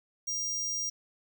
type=tone; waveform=square; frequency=5700 Hz; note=F8; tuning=34 cents sharp; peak=-31 dBFS; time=0.27-0.9 s; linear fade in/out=10 ms; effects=10-bit

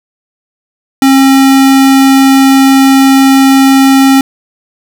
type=tone; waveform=square; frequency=269.4 Hz; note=C#4; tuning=49 cents flat; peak=-3 dBFS; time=1.02-4.21 s; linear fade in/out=2 ms; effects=none

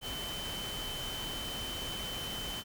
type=tone in noise; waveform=sine; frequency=3061 Hz; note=G7; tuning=42 cents flat; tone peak=-39 dBFS; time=0.01-2.64 s; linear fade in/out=50 ms; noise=pink; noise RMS=-41 dBFS; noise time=0.01-2.64 s; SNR=-1 dB; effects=none

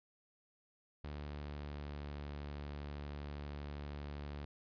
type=tone with pitch glide; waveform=sawtooth; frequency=73.5 to 72.57 Hz; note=D2 to D2; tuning=+2 to -20 cents; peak=-39 dBFS; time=1.04-4.45 s; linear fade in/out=0 ms; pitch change=-22 cents; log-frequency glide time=1.15-2.09 s; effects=resampled to 11025 Hz

